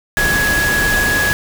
sine tone in noise, 1672 Hz, G#6, 11 cents sharp, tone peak -14 dBFS, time 0.17-1.33 s, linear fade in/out 0 ms, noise pink, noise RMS -19 dBFS, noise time 0.17-1.33 s, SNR +2 dB, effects none

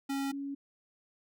square / sine tone pair in turn, 275 / 279 Hz, C#4 / C#4, -14 / +11 cents, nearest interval unison, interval 25 cents, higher second, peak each -32 / -35 dBFS, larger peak first, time 0.09-0.32 / 0.32-0.55 s, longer neither, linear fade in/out 10 ms, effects none

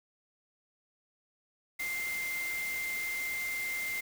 sine tone in noise, 2093 Hz, C7, in tune, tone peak -33 dBFS, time 1.79-4.01 s, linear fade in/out 10 ms, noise white, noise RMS -42 dBFS, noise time 1.79-4.01 s, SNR +6 dB, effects none

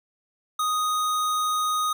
square tone, 1244.5 Hz, D#6, in tune, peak -23 dBFS, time 0.59-1.93 s, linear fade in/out 5 ms, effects none

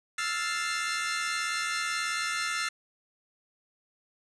sawtooth chord, F major seventh, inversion third, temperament equal, 1318.5 / 1396.9 / 1760 / 2093 Hz, E6 / F6 / A6 / C7, 0 / 0 / 0 / 0 cents, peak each -31 dBFS, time 0.18-2.69 s, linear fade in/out 5 ms, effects resampled to 22050 Hz + 8-bit

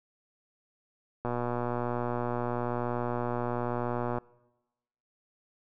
click train, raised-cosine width 1 ms, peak -18 dBFS, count 356, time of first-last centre 1.25-4.184 s, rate 121 Hz, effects noise-tail reverb RT60 1.0 s tail -23 dB re dry

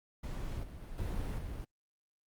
brown noise with level steps, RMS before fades -39 / -46 / -44 / -36 / -41 dBFS, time 0.23-1.65 s, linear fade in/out 10 ms, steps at 0.63 / 0.82 / 0.98 / 1.38 s, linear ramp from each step 5 ms, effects Opus 48 kbps

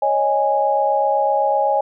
sine chord, C# suspended second, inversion none, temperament equal with one note detuned, 554.4 / 622.3 / 826.8 Hz, C#5 / D#5 / G#5, 0 / 0 / -8 cents, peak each -20 / -21 / -17 dBFS, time 0.02-1.81 s, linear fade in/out 5 ms, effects none

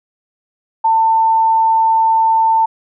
sine tone, 895 Hz, A5, 29 cents sharp, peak -9 dBFS, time 0.84-2.66 s, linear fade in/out 10 ms, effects none

